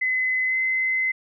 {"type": "tone with pitch glide", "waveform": "sine", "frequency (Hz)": [2030, 2051], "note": ["B6", "C7"], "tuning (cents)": [47, -35], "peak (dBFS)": -20, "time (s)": [0.01, 1.12], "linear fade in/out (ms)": 10, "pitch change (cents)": 18, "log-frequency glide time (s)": [0.47, 0.55], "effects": []}